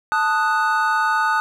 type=chord; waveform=triangle; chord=D# diminished; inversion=second; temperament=equal; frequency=880 / 1244.5 / 1480 Hz; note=A5 / D#6 / F#6; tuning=0 / 0 / 0 cents; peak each=-19 dBFS; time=0.12-1.4 s; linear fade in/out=0 ms; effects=none